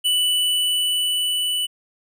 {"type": "tone with level ramp", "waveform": "square", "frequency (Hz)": 2972, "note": "F#7", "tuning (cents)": 7, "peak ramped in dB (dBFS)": [-17, -21], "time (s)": [0.04, 1.67], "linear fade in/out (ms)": 20, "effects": []}